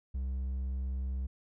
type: tone with hard clipping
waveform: sine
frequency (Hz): 65.41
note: C2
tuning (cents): 0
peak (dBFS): -33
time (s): 0.14-1.27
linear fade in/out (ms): 10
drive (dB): 3
effects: none